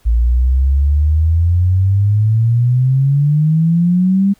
sine exponential sweep, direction up, 56 to 200.9 Hz, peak -9 dBFS, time 0.05-4.34 s, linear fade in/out 20 ms, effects pink hiss -54 dBFS RMS until 4.39 s

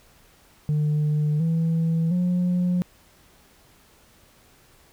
sine tone with pitch steps, 150.4 / 164.01 / 178.86 Hz, D3 / E3 / F3, +42 / -8 / +42 cents, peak -17 dBFS, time 0.69-2.82 s, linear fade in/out 0 ms, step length 710 ms, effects tanh soft clip ceiling -18 dBFS + pink hiss -56 dBFS RMS until 4.92 s

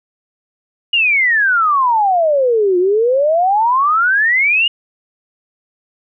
sine exponential two-way sweep, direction down then up, 2900 to 350 to 2900 Hz, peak -10 dBFS, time 0.93-4.68 s, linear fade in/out 5 ms, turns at 2.78 s, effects none

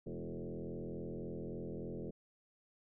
sine tone with frequency modulation, 103.83 Hz, G#2, in tune, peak -40 dBFS, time 0.06-2.11 s, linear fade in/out 10 ms, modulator 83.6 Hz, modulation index 4.9, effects none

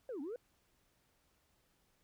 sine linear two-way sweep, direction down then up, 553 to 254.4 to 511 Hz, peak -38 dBFS, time 0.09-0.36 s, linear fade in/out 2 ms, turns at 0.21 s, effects tanh soft clip ceiling -38 dBFS + pink hiss -75 dBFS RMS until 2.03 s

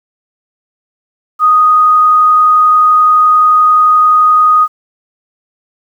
sine tone with frequency modulation, 1243 Hz, D#6, 2 cents flat, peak -4 dBFS, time 1.39-4.68 s, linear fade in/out 50 ms, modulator 31.5 Hz, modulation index 0.25, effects 7-bit

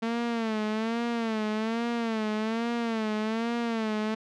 sawtooth tone with vibrato, 224.7 Hz, A3, 37 cents sharp, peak -23 dBFS, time 0.02-4.15 s, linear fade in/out 10 ms, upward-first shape sine, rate 1.2 Hz, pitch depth 90 cents each way, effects low-pass 4000 Hz 12 dB/octave

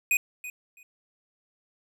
square tone with echo, 2489 Hz, D#7, in tune, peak -21 dBFS, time 0.11-0.17 s, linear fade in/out 2 ms, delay 330 ms, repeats 2, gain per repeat -15 dB, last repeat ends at 0.83 s, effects none

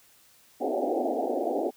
white band-pass noise, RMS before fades -28 dBFS, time 0.6-1.71 s, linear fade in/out 20 ms, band 240 to 780 Hz, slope 96 dB/octave, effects white hiss -59 dBFS RMS until 1.76 s

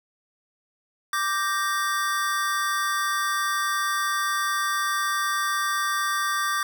square chord, G minor, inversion second, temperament equal, 1174.7 / 1568 / 1864.7 Hz, D6 / G6 / Bb6, 0 / 0 / 0 cents, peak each -26 / -29 / -32 dBFS, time 1.13-6.63 s, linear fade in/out 2 ms, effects none

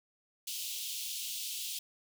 pink high-pass noise, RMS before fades -39 dBFS, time 0.47-1.79 s, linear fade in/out 5 ms, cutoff 2800 Hz, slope 48 dB/octave, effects none

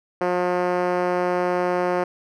5% pulse tone with band-pass filter, 179 Hz, F3, 43 cents sharp, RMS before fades -22 dBFS, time 0.21-2.04 s, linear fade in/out 5 ms, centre 440 Hz, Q 1.2, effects none

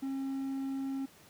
triangle tone, 270 Hz, C#4, 45 cents flat, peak -31 dBFS, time 0.02-1.06 s, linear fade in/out 10 ms, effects pink hiss -58 dBFS RMS until 1.29 s + high-pass 100 Hz 12 dB/octave

